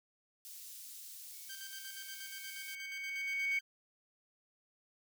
white high-pass noise, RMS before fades -50 dBFS, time 0.45-2.75 s, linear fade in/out 0 ms, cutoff 4300 Hz, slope 12 dB/octave
sine tone with exponential growth, 2231 Hz, C#7, 11 cents sharp, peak -30 dBFS, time 1.33-3.59 s, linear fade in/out 5 ms, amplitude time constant 490 ms
15% pulse tone with tremolo, 1568 Hz, G6, in tune, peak -39 dBFS, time 1.49-3.61 s, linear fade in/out 10 ms, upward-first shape square, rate 8.4 Hz, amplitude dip 55%
effects none

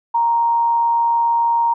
sine tone with amplitude modulation, 932.3 Hz, A#5, in tune, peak -12 dBFS, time 0.14-1.74 s, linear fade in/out 10 ms, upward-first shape sine, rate 147 Hz, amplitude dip 25%, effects none

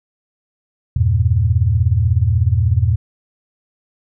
sine chord, E diminished, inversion none, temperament just, 82.41 / 98.89 / 118.67 Hz, E2 / G2 / Bb2, 0 / +16 / +31 cents, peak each -16 dBFS, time 0.96-2.96 s, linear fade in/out 5 ms, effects none

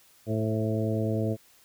harmonic tone with a mistuned harmonic, 109.7 Hz, A2, 5 cents flat, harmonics 1 / 2 / 3 / 4 / 5 / 6, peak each -28 / -31 / -33 / -34 / -35 / -36 dBFS, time 0.26-1.37 s, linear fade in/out 50 ms, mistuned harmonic 5, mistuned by -30 cents, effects white hiss -59 dBFS RMS until 1.64 s

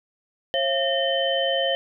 sine tone cluster, 540 / 680 / 1826 / 3071 Hz, C#5 / F5 / A#6 / G7, -45 / -46 / -36 / -36 cents, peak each -24 / -26 / -30 / -25 dBFS, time 0.54-1.75 s, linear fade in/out 0 ms, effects none

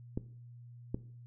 clicks, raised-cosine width 3 ms, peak -21 dBFS, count 2, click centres 0.175 / 0.945 s, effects noise-tail reverb RT60 0.5 s tail -17 dB re dry + added 120 Hz sine -49 dBFS peak until 1.26 s

